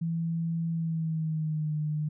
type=tone with pitch glide; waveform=sine; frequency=165.7 to 151.95 Hz; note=E3 to D#3; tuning=+9 to -41 cents; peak=-27 dBFS; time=0.01-2.09 s; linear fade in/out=10 ms; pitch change=-150 cents; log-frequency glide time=0.7-1.76 s; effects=none